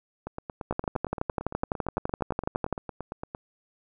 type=two click trains; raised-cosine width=1 ms; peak=-12 / -20 dBFS; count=25 / 28; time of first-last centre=0.71-2.727 / 0.27-3.349 s; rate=11.9 / 8.77 Hz; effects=none